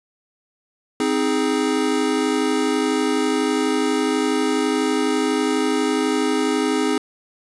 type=chord; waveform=square; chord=Ab major; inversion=first; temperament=equal with one note detuned; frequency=261.6 / 313.7 / 415.3 Hz; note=C4 / Eb4 / Ab4; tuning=0 / +14 / 0 cents; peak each=-23 dBFS; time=1-6.98 s; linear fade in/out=2 ms; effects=resampled to 24000 Hz